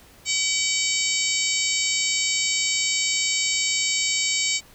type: harmonic tone with a mistuned harmonic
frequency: 760 Hz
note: F#5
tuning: 46 cents sharp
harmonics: 3 / 4 / 5 / 6 / 7 / 8 / 9 / 10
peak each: -27 / -30 / -31 / -29 / -32 / -36 / -30 / -26 dBFS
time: 0.25-4.61 s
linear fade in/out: 50 ms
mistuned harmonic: 7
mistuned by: +43 cents
effects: pink hiss -51 dBFS RMS until 4.74 s